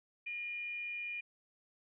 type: tone with frequency modulation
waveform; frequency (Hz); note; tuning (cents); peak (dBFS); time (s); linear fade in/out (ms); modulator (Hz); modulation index
sine; 2425; D#7; -45; -38; 0.26-1.21; 10; 549; 0.21
effects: none